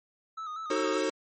triangle tone with vibrato, 1273 Hz, D#6, 39 cents sharp, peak -33 dBFS, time 0.37-1 s, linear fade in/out 10 ms, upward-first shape square, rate 5.2 Hz, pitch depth 50 cents each way
square chord, D# diminished seventh, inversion none, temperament just, 311.1 / 373.4 / 448 / 537.6 Hz, D#4 / F#4 / A4 / C5, 0 / +16 / +31 / +47 cents, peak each -33 dBFS, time 0.7-1.1 s, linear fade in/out 5 ms
effects MP3 32 kbps

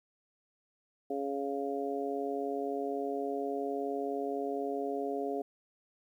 harmonic tone, 139.4 Hz, C#3, 10 cents sharp, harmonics 2 / 3 / 4 / 5, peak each -38 / -35 / -41 / -38 dBFS, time 1.1-5.42 s, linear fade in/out 5 ms, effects 11-bit

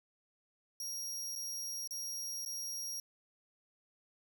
sawtooth tone with dropouts, 5630 Hz, F8, 13 cents sharp, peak -36 dBFS, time 0.8-3 s, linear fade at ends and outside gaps 2 ms, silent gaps 1.354-1.359 / 1.875-1.908 / 2.451-2.46 s, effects none

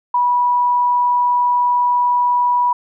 sine tone, 977 Hz, B5, 19 cents flat, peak -12 dBFS, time 0.14-2.73 s, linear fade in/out 5 ms, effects none

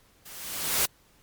white noise with level ramp, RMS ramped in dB -46 to -22 dBFS, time 0.25-0.86 s, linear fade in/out 10 ms, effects pink hiss -61 dBFS RMS until 1.22 s + MP3 96 kbps

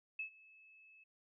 sine tone with ADSR envelope, 2600 Hz, E7, 24 cents flat, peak -37 dBFS, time 0.19-1.04 s, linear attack 5 ms, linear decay 100 ms, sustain -23 dB, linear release 9 ms, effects none

